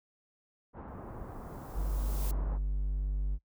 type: low-pass noise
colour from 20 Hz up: pink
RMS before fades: -44 dBFS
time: 0.73-2.59 s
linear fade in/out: 50 ms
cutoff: 1200 Hz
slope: 24 dB/octave
type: noise with exponential growth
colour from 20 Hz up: blue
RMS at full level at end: -42 dBFS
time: 0.88-2.31 s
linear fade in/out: 0 ms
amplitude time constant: 310 ms
type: tone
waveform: triangle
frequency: 49.05 Hz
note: G1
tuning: 2 cents sharp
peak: -27 dBFS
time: 1.73-3.39 s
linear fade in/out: 50 ms
effects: noise-tail reverb RT60 0.1 s tail -25 dB re dry